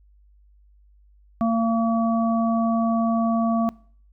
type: harmonic tone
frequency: 227.9 Hz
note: A#3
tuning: 39 cents flat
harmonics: 1 / 3 / 5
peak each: -19 / -25 / -29 dBFS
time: 1.41-3.69 s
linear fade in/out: 0 ms
effects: noise-tail reverb RT60 0.5 s tail -23 dB re dry + added 50 Hz sine -52 dBFS peak until 4.12 s